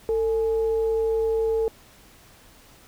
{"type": "tone with frequency modulation", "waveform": "sine", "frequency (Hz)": 448.1, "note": "A4", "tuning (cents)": 32, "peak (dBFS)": -20, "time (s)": [0.09, 1.68], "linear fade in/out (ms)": 0, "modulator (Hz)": 394, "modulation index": 0.25, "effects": ["pink hiss -52 dBFS RMS until 2.87 s"]}